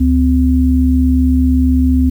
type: tone pair together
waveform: sine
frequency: 72 / 256.6 Hz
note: D2 / C4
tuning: -34 / -34 cents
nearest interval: octave + minor seventh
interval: 2200 cents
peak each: -11 dBFS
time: 0-2.1 s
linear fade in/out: 10 ms
effects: 7-bit